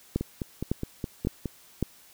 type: two click trains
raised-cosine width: 3 ms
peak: -17 / -12 dBFS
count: 7 / 4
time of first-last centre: 0.21-1.457 / 0.16-1.827 s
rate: 4.81 / 1.8 Hz
effects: white hiss -55 dBFS RMS until 2.13 s